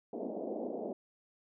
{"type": "band-pass noise", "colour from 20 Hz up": "pink", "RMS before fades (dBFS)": -39, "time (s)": [0.13, 0.93], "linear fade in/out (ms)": 2, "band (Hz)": [220, 710], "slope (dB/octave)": 48, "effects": []}